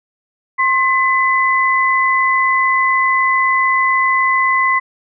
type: tone pair together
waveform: sine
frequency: 1064 / 2011 Hz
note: C6 / B6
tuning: +29 / +31 cents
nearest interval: major seventh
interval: 1102 cents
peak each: -14 dBFS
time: 0.58-4.8 s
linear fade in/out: 20 ms
effects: none